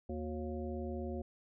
harmonic tone with a mistuned harmonic, 78 Hz, D#2, 5 cents sharp, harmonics 1 / 3 / 5 / 7 / 9, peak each -41 / -42 / -43 / -46 / -50 dBFS, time 0.09-1.22 s, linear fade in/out 5 ms, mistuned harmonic 5, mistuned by -110 cents, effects none

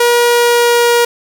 sawtooth tone with pitch glide, 478.5 to 475.5 Hz, A#4 to A#4, +45 to +34 cents, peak -4 dBFS, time 0-1.05 s, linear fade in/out 5 ms, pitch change -11 cents, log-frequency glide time 0.27-0.89 s, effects none

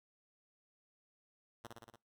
5% pulse tone with echo, 116.54 Hz, A#2, in tune, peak -35 dBFS, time 1.64-1.67 s, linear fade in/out 5 ms, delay 58 ms, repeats 5, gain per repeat -2 dB, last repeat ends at 1.96 s, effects noise-tail reverb RT60 0.2 s tail -22 dB re dry

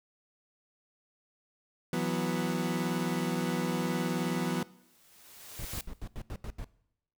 30% pulse chord, E suspended second, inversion none, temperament equal with one note detuned, 164.81 / 184.04 / 246.9 Hz, E3 / F#3 / B3, 0 / -9 / 0 cents, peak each -32 / -30 / -31 dBFS, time 1.93-4.63 s, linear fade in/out 2 ms
white noise with exponential growth, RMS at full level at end -38 dBFS, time 4.52-5.81 s, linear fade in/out 2 ms, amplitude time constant 280 ms
brown noise bursts, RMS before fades -38 dBFS, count 8, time 5.59-6.643 s, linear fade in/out 0 ms, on 59 ms, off 83 ms
effects noise-tail reverb RT60 0.8 s tail -20 dB re dry

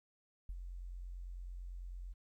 sine tone with ADSR envelope, 44.51 Hz, F1, 34 cents sharp, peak -38 dBFS, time 0.49-2.14 s, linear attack 4 ms, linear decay 46 ms, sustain -5 dB, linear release 23 ms, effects 13-bit

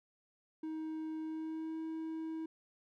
triangle tone with pitch glide, 315.5 to 320.8 Hz, D#4 to E4, +24 to -47 cents, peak -36 dBFS, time 0.63-2.46 s, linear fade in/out 5 ms, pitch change +29 cents, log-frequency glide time 1.21-1.8 s, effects none

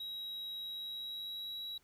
triangle tone with pitch glide, 3840 to 3885 Hz, B7 to B7, -49 to -29 cents, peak -39 dBFS, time 0-1.78 s, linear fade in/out 5 ms, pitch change +20 cents, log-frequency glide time 0.59-1.66 s, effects pink hiss -71 dBFS RMS until 1.83 s

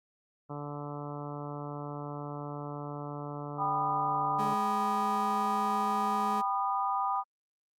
harmonic tone, 145.7 Hz, D3, 13 cents flat, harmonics 1 / 2 / 3 / 4 / 5 / 6 / 7 / 8 / 9, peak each -40 / -43 / -45 / -46 / -47 / -48 / -48 / -49 / -50 dBFS, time 0.49-4.55 s, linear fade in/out 20 ms
sine chord, G augmented, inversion none, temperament equal with one note detuned, 784 / 987.8 / 1224.5 Hz, G5 / B5 / D#6, 0 / 0 / -28 cents, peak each -32 dBFS, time 3.57-7.24 s, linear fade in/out 50 ms
30% pulse tone, 210 Hz, G#3, 19 cents sharp, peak -32 dBFS, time 4.38-6.42 s, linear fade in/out 20 ms
effects Opus 48 kbps

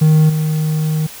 triangle tone with level steps, 155.56 Hz, D#3, in tune, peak -5 / -12 dBFS, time 0.01-1.07 s, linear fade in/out 10 ms, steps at 0.29 s, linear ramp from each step 10 ms, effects white hiss -34 dBFS RMS until 1.2 s

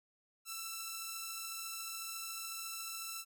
5% pulse beating tone pair, 1331 / 1345 Hz, E6 / E6, +16 / +34 cents, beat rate 14 Hz, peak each -30 / -38 dBFS, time 0.45-3.25 s, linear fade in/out 50 ms, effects none

